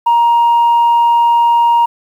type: tone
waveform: sine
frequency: 940 Hz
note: A#5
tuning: 14 cents sharp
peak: -5 dBFS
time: 0.06-1.86 s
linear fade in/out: 10 ms
effects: tanh soft clip ceiling -5 dBFS + 7-bit